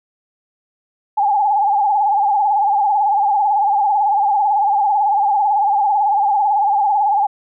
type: tone with vibrato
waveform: sine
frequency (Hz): 821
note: G#5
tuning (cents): -20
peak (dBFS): -12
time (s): 1.17-7.27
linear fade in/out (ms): 10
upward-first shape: sine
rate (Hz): 18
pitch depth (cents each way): 85
effects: none